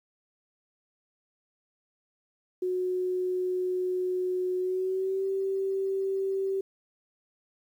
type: tone with pitch glide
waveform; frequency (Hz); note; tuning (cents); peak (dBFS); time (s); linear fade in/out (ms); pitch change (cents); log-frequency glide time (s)
sine; 366.2 to 386.9; F#4 to G4; -18 to -23; -26; 2.62-6.61; 5; +95; 4.58-5.25
effects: 10-bit